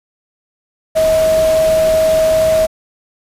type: tone in noise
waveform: sine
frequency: 637 Hz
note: D#5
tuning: 41 cents sharp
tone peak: -9 dBFS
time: 0.95-2.67 s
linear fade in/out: 20 ms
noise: pink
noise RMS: -24 dBFS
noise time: 0.95-2.67 s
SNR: +12 dB
effects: resampled to 32000 Hz